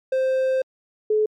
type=tone pair in turn; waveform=triangle / sine; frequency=523.3 / 428.3 Hz; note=C5 / A4; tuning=0 / -47 cents; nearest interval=minor third; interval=347 cents; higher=first; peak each=-16 dBFS; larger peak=neither; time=0.12-0.62 / 1.1-1.26 s; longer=first; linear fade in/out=5 ms; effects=MP3 64 kbps